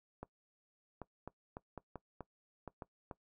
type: clicks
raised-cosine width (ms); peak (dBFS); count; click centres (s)
1; -30; 10; 0.23 / 1.017 / 1.276 / 1.569 / 1.777 / 1.957 / 2.207 / 2.677 / 2.822 / 3.112
effects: noise-tail reverb RT60 0.1 s tail -20 dB re dry